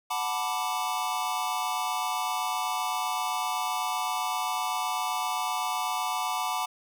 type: chord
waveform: square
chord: B minor seventh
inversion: second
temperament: equal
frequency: 740 / 880 / 987.8 / 1174.7 Hz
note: F#5 / A5 / B5 / D6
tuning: 0 / 0 / 0 / 0 cents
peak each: -34 dBFS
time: 0.1-6.66 s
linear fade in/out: 10 ms
effects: none